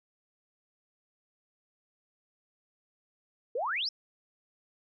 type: exponential sweep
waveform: sine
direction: up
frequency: 438.4 to 5588 Hz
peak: -29 dBFS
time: 3.55-3.89 s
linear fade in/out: 5 ms
effects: none